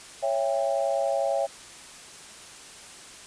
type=chord; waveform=sine; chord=C# diminished; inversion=none; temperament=just; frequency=554.4 / 665.2 / 798.3 Hz; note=C#5 / E5 / G5; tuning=0 / +16 / +31 cents; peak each=-26 / -27 / -30 dBFS; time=0.22-1.47 s; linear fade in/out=20 ms; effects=white hiss -45 dBFS RMS until 3.26 s + resampled to 22050 Hz